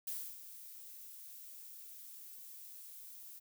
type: noise with ADSR envelope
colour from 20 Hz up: violet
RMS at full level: -40 dBFS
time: 0.07-3.4 s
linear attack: 6 ms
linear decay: 280 ms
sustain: -12 dB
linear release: 22 ms
effects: none